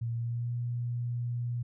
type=tone with pitch glide; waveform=sine; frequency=116.54 to 120.37 Hz; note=A#2 to B2; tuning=0 to -44 cents; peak=-30 dBFS; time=0.01-1.63 s; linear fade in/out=10 ms; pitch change=+56 cents; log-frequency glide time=0.15-0.53 s; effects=none